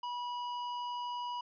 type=tone with tanh clipping; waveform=sine; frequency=974 Hz; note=B5; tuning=24 cents flat; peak=-38 dBFS; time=0.03-1.41 s; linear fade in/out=5 ms; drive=15 dB; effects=resampled to 11025 Hz